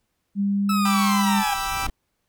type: tone with pitch glide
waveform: sine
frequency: 200 to 202 Hz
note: G3 to G#3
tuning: +35 to -48 cents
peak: -19 dBFS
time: 0.35-1.44 s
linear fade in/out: 50 ms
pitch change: +17 cents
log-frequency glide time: 0.54-1.12 s
type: linear sweep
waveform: 40% pulse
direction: down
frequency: 1316 to 797 Hz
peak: -22 dBFS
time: 0.69-1.54 s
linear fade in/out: 5 ms
type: chord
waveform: sawtooth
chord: E minor seventh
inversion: first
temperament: equal with one note detuned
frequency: 784 / 979.2 / 1174.7 / 1318.5 Hz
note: G5 / B5 / D6 / E6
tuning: 0 / -15 / 0 / 0 cents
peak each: -25 / -28 / -29 / -25 dBFS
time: 0.85-1.87 s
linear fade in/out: 5 ms
type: noise with exponential growth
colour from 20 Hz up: brown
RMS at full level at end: -29 dBFS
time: 0.93-1.9 s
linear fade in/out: 2 ms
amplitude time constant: 210 ms
effects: pink hiss -74 dBFS RMS until 2.28 s